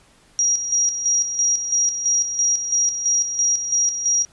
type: tone with tremolo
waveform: sine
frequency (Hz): 5710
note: F8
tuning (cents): +37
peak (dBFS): -15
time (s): 0.39-4.25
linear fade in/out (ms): 0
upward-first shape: square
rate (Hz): 3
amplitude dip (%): 60
effects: pink hiss -54 dBFS RMS until 4.32 s + resampled to 24000 Hz